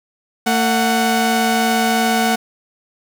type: tone pair together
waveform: sawtooth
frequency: 225.7 / 740 Hz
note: A3 / F#5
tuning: +44 / 0 cents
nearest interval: octave + major sixth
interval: 2056 cents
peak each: -13 dBFS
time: 0.46-2.36 s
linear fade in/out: 10 ms
effects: none